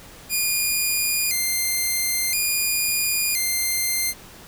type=tone with vibrato; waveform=5% pulse; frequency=2258 Hz; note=C#7; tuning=31 cents sharp; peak=-11 dBFS; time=0.29-4.14 s; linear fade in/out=50 ms; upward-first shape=square; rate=0.49 Hz; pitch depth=130 cents each way; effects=pink hiss -44 dBFS RMS until 4.47 s